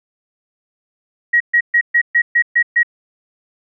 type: tone bursts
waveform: sine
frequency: 1900 Hz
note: A#6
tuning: 33 cents sharp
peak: -9 dBFS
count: 8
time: 1.33-2.832 s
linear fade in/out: 10 ms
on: 74 ms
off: 130 ms
effects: none